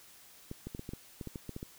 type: clicks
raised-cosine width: 3 ms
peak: -27 dBFS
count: 12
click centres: 0.514 / 0.67 / 0.749 / 0.794 / 0.891 / 0.935 / 1.212 / 1.273 / 1.358 / 1.493 / 1.564 / 1.629 s
effects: white hiss -57 dBFS RMS until 1.78 s